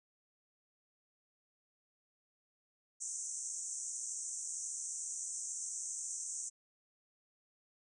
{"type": "band-pass noise", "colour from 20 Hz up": "pink", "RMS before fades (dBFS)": -42, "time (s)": [3, 6.5], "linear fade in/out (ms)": 20, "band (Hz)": [6000, 8700], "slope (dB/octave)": 96, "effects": []}